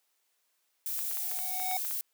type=noise; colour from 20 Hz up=violet; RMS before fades=-34 dBFS; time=0.86-2.01 s; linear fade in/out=0 ms
type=tone with exponential growth; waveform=square; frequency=744 Hz; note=F#5; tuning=9 cents sharp; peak=-30 dBFS; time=0.94-1.77 s; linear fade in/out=2 ms; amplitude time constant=180 ms
type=clicks; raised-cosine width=0.3 ms; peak=-27 dBFS; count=9; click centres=0.991 / 1.113 / 1.172 / 1.315 / 1.389 / 1.599 / 1.713 / 1.85 / 1.911 s
effects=white hiss -75 dBFS RMS until 2.13 s + high-pass 400 Hz 12 dB/octave